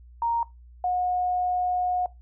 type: tone pair in turn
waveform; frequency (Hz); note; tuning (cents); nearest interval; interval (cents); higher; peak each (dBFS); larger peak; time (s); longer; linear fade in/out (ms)
sine; 932.3 / 724.4; A#5 / F#5; 0 / -37; major third; 437; first; -22; neither; 0.22-0.43 / 0.84-2.06; second; 2
effects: noise-tail reverb RT60 0.2 s tail -20 dB re dry + added 60 Hz sine -46 dBFS peak until 2.21 s